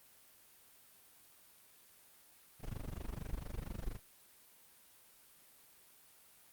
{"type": "noise with amplitude modulation", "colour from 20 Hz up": "brown", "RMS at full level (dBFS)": -38, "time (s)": [2.59, 4], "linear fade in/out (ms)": 50, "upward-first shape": "sine", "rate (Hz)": 24.3, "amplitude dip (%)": 100, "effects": ["white hiss -63 dBFS RMS until 6.52 s", "Opus 32 kbps"]}